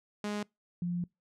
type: tone pair in turn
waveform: sawtooth / sine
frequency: 207.7 / 175.14 Hz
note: G#3 / F3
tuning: 0 / +5 cents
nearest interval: minor third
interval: 295 cents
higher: first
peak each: -29 / -30 dBFS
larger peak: first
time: 0.24-0.43 / 0.82-1.04 s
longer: second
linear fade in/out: 2 ms
effects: noise-tail reverb RT60 0.2 s tail -25 dB re dry + low-pass 8000 Hz 12 dB/octave